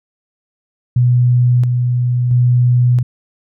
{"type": "tone with tremolo", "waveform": "sine", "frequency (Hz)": 123.2, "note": "B2", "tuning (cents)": -4, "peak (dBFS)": -8, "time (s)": [0.96, 3.03], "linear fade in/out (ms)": 5, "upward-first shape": "square", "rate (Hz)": 0.74, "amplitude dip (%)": 35, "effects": []}